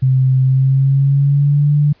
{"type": "tone with pitch glide", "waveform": "sine", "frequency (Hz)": [130.81, 146.83], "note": ["C3", "D3"], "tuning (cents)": [0, 0], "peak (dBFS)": -9, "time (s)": [0.02, 1.93], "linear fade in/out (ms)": 10, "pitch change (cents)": 200, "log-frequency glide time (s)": [0.43, 1.74], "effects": ["pink hiss -54 dBFS RMS until 2 s", "resampled to 11025 Hz"]}